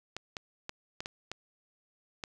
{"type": "clicks", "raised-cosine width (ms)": 0.2, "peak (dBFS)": -20, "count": 7, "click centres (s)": [0.166, 0.368, 0.694, 1.005, 1.059, 1.316, 2.238], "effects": []}